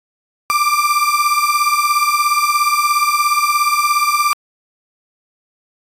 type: beating tone pair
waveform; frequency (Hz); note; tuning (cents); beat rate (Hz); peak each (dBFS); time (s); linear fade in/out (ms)
35% pulse; 1174.7 / 1191.7; D6 / D6; 0 / +25; 17; -14; 0.5-4.33; 0
effects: AAC 48 kbps